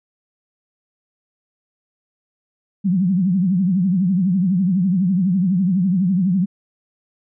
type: tone with vibrato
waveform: sine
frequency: 185 Hz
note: F#3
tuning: in tune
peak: -14 dBFS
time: 2.84-6.46 s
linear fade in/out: 20 ms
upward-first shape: triangle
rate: 12 Hz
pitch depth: 180 cents each way
effects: none